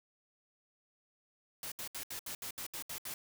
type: noise bursts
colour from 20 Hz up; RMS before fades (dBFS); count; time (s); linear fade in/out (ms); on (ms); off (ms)
white; -42; 10; 1.63-3.14; 2; 88; 70
effects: none